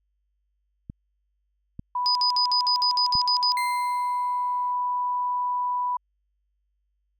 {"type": "clicks", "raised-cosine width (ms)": 5, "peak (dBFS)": -23, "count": 3, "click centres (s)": [0.899, 1.794, 3.153]}
{"type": "tone", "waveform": "sine", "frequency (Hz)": 987.8, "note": "B5", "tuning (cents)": 0, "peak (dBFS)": -23, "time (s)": [1.95, 5.97], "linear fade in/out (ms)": 5}
{"type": "tone bursts", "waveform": "sine", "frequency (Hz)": 4978, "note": "D#8", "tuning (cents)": 0, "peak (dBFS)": -20, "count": 10, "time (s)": [2.06, 3.52], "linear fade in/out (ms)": 0, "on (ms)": 92, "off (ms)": 60}
{"type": "tone with exponential decay", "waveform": "35% pulse", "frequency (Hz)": 2086, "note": "C7", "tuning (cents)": -6, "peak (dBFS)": -25, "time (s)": [3.57, 4.72], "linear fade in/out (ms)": 1, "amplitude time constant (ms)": 250}
{"effects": ["added 50 Hz sine -70 dBFS peak until 7.19 s"]}